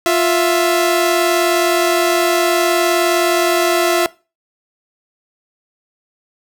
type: tone pair together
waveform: sawtooth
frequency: 350.7 / 662 Hz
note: F4 / E5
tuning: +7 / +7 cents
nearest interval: major seventh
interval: 1100 cents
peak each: -11 dBFS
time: 0.06-4.06 s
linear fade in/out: 0 ms
effects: noise-tail reverb RT60 0.3 s tail -21 dB re dry